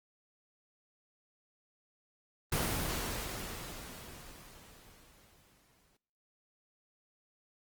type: noise with exponential decay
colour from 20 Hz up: pink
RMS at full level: -31 dBFS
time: 2.52-5.97 s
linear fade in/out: 5 ms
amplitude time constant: 750 ms
effects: noise-tail reverb RT60 1.0 s tail -24 dB re dry + Opus 24 kbps